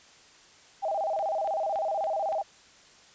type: tone with vibrato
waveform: sine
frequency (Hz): 711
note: F5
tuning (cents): +31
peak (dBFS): -26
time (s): 0.82-2.43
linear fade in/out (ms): 20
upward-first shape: square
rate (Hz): 16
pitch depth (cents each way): 190
type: click train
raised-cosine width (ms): 0.3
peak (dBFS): -29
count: 5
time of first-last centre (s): 1.19-2.326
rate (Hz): 3.52
effects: white hiss -55 dBFS RMS until 3.14 s + resampled to 16000 Hz